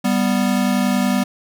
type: tone pair together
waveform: square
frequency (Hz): 196.2 / 246.9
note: G3 / B3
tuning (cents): +2 / 0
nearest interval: major third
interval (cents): 398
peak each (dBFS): -19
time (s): 0.04-1.24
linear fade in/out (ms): 10
effects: none